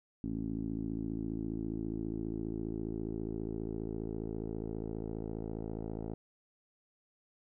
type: tone with low-pass filter sweep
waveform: 10% pulse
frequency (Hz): 54.8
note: A1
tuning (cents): -6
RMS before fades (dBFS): -38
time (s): 0.24-6.14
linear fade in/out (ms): 0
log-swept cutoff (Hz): 270 to 530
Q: 3.5
effects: none